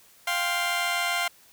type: chord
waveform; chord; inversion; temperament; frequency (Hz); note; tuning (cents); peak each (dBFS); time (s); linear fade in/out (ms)
15% pulse; F suspended second; none; just; 698.5 / 785.8 / 1047.7; F5 / G5 / C6; 0 / +4 / +2; -21 / -27 / -25; 0.27-1.28; 5
effects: white hiss -56 dBFS RMS until 1.52 s